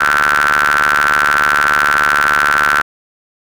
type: ring-modulated tone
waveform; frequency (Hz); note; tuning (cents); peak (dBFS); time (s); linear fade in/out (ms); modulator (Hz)
sawtooth; 73.42; D2; 0; -3; 0-2.82; 10; 1440
effects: none